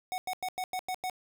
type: tone bursts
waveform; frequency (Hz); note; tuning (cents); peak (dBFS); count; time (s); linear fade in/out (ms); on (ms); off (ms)
square; 740; F#5; 0; -32; 7; 0.12-1.098; 0; 60; 93
effects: none